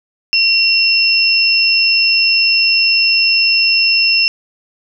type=tone pair together; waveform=sine; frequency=2740 / 5278 Hz; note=F7 / E8; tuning=-34 / +1 cents; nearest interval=major seventh; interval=1135 cents; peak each=-12 dBFS; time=0.33-4.28 s; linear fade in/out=0 ms; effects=none